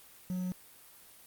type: tone with quantisation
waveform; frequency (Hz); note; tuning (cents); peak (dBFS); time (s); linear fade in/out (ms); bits
triangle; 182.5; F#3; -24; -30; 0.3-0.52; 0; 9
effects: white hiss -56 dBFS RMS until 1.26 s + Opus 32 kbps